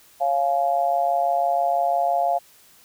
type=tone with amplitude modulation; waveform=sine; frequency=698.5 Hz; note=F5; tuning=in tune; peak=-14 dBFS; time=0.2-2.39 s; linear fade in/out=20 ms; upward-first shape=sine; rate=146 Hz; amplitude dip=90%; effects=white hiss -53 dBFS RMS until 2.84 s